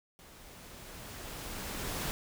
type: noise with level ramp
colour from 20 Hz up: pink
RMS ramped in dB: -55 to -35 dBFS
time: 0.19-2.11 s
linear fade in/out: 0 ms
effects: none